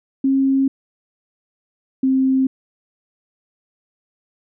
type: tone pair in turn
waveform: sine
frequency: 269.6 / 263.9 Hz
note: C#4 / C4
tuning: -48 / +15 cents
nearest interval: unison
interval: 37 cents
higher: first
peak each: -13 dBFS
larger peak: neither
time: 0.24-0.68 / 2.03-2.47 s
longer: neither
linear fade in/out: 5 ms
effects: none